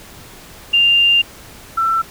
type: tone pair in turn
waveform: sine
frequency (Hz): 2794 / 1338.2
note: F7 / E6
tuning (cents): 0 / +26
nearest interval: octave + minor second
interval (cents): 1274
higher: first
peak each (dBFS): -9 / -13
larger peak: first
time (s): 0.73-1.22 / 1.77-2.02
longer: first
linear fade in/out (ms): 10
effects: pink hiss -39 dBFS RMS until 2.1 s